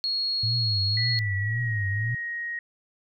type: tone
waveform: sine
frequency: 4309 Hz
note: C#8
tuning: 50 cents flat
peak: -24 dBFS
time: 0.04-1.19 s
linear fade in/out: 0 ms
type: tone with vibrato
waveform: sine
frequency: 108.1 Hz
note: A2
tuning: 30 cents flat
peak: -25 dBFS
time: 0.43-2.15 s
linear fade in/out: 5 ms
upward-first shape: triangle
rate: 1.9 Hz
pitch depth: 200 cents each way
type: tone with pitch glide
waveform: sine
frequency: 1975.5 to 1880.8 Hz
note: B6 to A#6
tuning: 0 to +15 cents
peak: -29 dBFS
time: 0.97-2.59 s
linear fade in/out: 2 ms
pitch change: -85 cents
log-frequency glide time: 1.15-1.76 s
effects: none